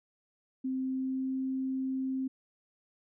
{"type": "tone with pitch glide", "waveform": "sine", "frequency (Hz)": [261.2, 263.3], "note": ["C4", "C4"], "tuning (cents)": [-3, 11], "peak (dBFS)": -30, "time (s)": [0.64, 2.28], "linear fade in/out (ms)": 10, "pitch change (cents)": 14, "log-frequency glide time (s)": [0.77, 1.37], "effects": []}